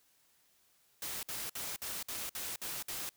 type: noise bursts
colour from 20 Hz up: white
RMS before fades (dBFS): -40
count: 8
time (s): 1.02-3.092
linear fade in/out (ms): 2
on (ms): 210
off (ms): 56
effects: white hiss -70 dBFS RMS until 3.16 s